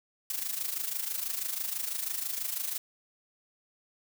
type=noise with amplitude modulation; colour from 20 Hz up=blue; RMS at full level=-31 dBFS; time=0.3-2.78 s; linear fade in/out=2 ms; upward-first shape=sine; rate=26.1 Hz; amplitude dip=70%; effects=none